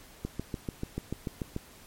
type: click train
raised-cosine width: 3 ms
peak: -19 dBFS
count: 10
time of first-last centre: 0.25-1.564 s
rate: 6.85 Hz
effects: pink hiss -53 dBFS RMS until 1.86 s + MP3 64 kbps